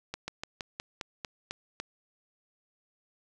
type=slowing click train; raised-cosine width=0.2 ms; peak=-18 dBFS; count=9; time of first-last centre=0.14-1.8 s; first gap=140 ms; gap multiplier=1.11; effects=none